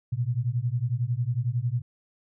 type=beating tone pair; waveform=sine; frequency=115.8 / 126.8 Hz; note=A#2 / B2; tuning=-11 / +46 cents; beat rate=11 Hz; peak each=-27 dBFS; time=0.12-1.82 s; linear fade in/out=10 ms; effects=none